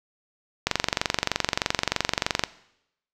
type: click train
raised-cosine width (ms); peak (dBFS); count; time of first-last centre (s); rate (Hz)
0.2; -3; 42; 0.67-2.437; 23.2
effects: noise-tail reverb RT60 0.8 s tail -18 dB re dry